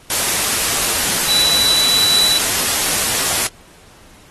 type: tone in noise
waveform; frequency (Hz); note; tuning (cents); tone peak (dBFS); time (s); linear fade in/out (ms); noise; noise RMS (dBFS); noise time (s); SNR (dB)
sine; 3951; B7; 0; -13; 1.28-2.38; 2; white; -17; 0.1-3.47; +1
effects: pink hiss -46 dBFS RMS until 4.3 s + AAC 32 kbps